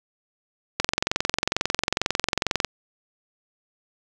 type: click train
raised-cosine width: 0.2 ms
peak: -3 dBFS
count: 42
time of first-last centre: 0.8-2.647 s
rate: 22.2 Hz
effects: none

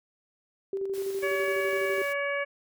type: tone with tremolo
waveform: sine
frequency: 390 Hz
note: G4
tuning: 9 cents flat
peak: -27 dBFS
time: 0.73-2.02 s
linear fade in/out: 2 ms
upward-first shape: square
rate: 12 Hz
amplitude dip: 35%
type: noise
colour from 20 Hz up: white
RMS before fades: -46 dBFS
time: 0.93-2.14 s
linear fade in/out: 20 ms
type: harmonic tone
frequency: 566 Hz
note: C#5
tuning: 36 cents sharp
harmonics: 1 / 2 / 3 / 4 / 5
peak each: -30 / -37 / -33 / -33 / -45 dBFS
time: 1.22-2.45 s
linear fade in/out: 20 ms
effects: none

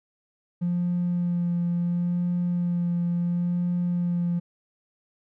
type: tone with vibrato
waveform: triangle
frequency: 174.61 Hz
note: F3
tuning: in tune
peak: -19 dBFS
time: 0.61-4.4 s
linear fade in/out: 20 ms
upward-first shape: sine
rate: 0.72 Hz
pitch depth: 15 cents each way
effects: tanh soft clip ceiling -19 dBFS

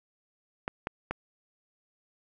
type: clicks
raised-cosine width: 0.5 ms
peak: -16 dBFS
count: 3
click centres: 0.679 / 0.871 / 1.11 s
effects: none

